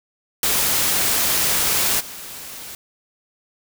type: noise with level steps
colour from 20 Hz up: white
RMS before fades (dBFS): -19 / -35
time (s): 0.43-2.75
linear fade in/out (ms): 2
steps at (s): 1.99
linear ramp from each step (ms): 20
effects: none

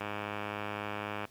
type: tone with low-pass filter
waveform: 5% pulse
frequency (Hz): 103.83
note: G#2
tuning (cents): 0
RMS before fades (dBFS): -38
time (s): 0-1.26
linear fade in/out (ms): 10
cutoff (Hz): 2200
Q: 7.3
effects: pink hiss -61 dBFS RMS until 1.3 s + high-pass 60 Hz 12 dB/octave

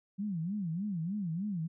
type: tone with vibrato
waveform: sine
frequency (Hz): 183.7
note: F#3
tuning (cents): -12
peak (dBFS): -32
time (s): 0.18-1.68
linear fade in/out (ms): 20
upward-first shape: sine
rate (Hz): 3.3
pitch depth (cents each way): 250
effects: none

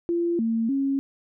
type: tone with pitch steps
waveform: sine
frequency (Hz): 342.4 / 226.8 / 273.9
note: F4 / A#3 / C#4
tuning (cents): -34 / -47 / -21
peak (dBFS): -21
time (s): 0.09-0.99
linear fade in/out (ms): 0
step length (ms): 300
effects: none

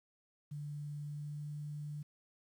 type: tone with pitch glide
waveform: sine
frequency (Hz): 146.83 to 148.28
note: D3 to D3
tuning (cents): 0 to +17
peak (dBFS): -40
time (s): 0.51-2.03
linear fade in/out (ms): 10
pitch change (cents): +17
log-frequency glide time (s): 0.99-1.52
effects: 11-bit

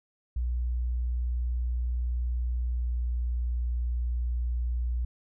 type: tone with pitch glide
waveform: sine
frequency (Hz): 60.6 to 60.11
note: B1 to B1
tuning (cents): -32 to -46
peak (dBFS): -26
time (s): 0.36-5.05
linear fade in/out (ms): 5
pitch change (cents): -14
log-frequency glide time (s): 2.73-2.91
effects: none

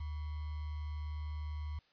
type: tone with sample-and-hold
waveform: sine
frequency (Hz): 75.6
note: D#2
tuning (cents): -49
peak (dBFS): -37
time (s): 0-1.79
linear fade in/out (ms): 5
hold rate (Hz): 1050
effects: white hiss -70 dBFS RMS until 1.92 s + resampled to 11025 Hz

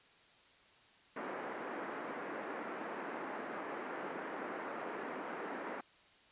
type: band-pass noise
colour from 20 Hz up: pink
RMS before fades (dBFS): -43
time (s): 1.16-5.81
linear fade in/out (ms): 5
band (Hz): 260 to 1900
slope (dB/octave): 24
effects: white hiss -64 dBFS RMS until 6.31 s + resampled to 8000 Hz

